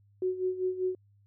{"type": "tone with tremolo", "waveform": "sine", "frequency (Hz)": 370, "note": "F#4", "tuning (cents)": 0, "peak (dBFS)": -25, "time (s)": [0.22, 0.95], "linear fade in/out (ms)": 2, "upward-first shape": "sine", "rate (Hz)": 5.1, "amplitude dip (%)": 75, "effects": ["added 101 Hz sine -60 dBFS peak until 1.26 s"]}